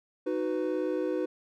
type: chord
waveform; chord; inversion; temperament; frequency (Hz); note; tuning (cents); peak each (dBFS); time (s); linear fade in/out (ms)
triangle; B major; first; equal with one note detuned; 311.1 / 370 / 497.9; D#4 / F#4 / B4; 0 / 0 / +14; -30; 0.26-1.26; 10
effects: none